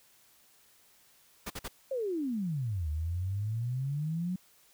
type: noise bursts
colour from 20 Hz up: pink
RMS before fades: -38 dBFS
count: 3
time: 1.46-1.683 s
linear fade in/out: 10 ms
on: 43 ms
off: 47 ms
type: exponential two-way sweep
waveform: sine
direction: down then up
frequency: 554.4 to 74.3 to 186.6 Hz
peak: -30 dBFS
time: 1.91-4.36 s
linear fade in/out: 5 ms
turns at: 2.89 s
effects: white hiss -63 dBFS RMS until 4.73 s